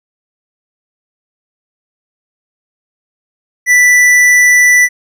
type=tone with tanh clipping; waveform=triangle; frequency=1975.5 Hz; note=B6; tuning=in tune; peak=-6 dBFS; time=3.66-4.89 s; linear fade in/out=50 ms; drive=17 dB; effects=none